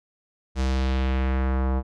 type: tone with low-pass filter sweep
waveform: square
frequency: 65.41 Hz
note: C2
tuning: in tune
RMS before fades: -23 dBFS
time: 0.55-1.83 s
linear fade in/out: 50 ms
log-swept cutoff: 6800 to 920 Hz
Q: 1.3
effects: none